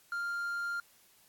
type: tone with quantisation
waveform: triangle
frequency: 1396.9 Hz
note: F6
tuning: in tune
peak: -31 dBFS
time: 0.12-0.8 s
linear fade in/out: 2 ms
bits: 10
effects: white hiss -64 dBFS RMS until 1.28 s + AAC 64 kbps